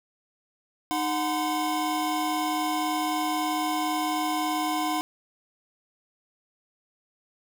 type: tone cluster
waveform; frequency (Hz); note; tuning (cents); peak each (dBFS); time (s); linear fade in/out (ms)
square; 308.3 / 734 / 1023; D#4 / F#5 / C6; -16 / -14 / -39; -30 / -30 / -31; 0.91-5.01; 0
effects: 8-bit